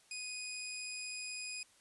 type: tone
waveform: 15% pulse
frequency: 2489 Hz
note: D#7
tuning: in tune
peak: -34 dBFS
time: 0.11-1.63 s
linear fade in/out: 2 ms
effects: white hiss -66 dBFS RMS until 1.8 s + resampled to 24000 Hz